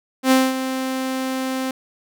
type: tone with ADSR envelope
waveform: sawtooth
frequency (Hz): 261.6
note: C4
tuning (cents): 0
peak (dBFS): -7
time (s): 0.23-1.71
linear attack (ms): 80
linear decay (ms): 220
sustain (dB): -11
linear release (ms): 3
effects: none